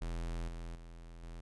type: tone with level steps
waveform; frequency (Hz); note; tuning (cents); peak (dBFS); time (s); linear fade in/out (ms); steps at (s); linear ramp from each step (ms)
square; 42; E1; +33; -37 / -42 / -49 / -45; 0.01-1.41; 10; 0.48 / 0.75 / 1.23; 2
effects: resampled to 24000 Hz